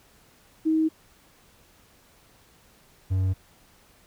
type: tone pair in turn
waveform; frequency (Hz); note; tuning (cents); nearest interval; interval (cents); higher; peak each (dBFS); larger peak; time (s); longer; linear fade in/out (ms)
sine / triangle; 316.9 / 94.21; D#4 / F#2; +32 / +32; octave + major sixth; 2100; first; -19 / -19; neither; 0.65-0.89 / 3.1-3.34; neither; 20
effects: pink hiss -58 dBFS RMS until 4.06 s